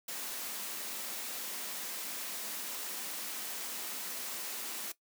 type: high-pass noise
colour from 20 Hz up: white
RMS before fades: -40 dBFS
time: 0.08-4.92 s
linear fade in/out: 5 ms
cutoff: 180 Hz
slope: 96 dB/octave
effects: noise-tail reverb RT60 0.1 s tail -17 dB re dry